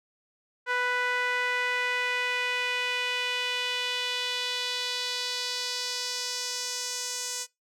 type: tone with band-pass filter sweep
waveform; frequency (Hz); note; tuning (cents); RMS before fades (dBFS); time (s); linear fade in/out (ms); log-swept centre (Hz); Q
sawtooth; 494.8; B4; +3; -30; 0.66-7.47; 50; 1600 to 6800; 2.2
effects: noise-tail reverb RT60 0.2 s tail -23 dB re dry